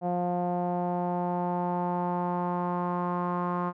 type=tone with low-pass filter sweep; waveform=sawtooth; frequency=176.9 Hz; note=F3; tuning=23 cents sharp; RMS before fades=-29 dBFS; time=0.01-3.73 s; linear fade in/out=50 ms; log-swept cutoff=720 to 1100 Hz; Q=4.9; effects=none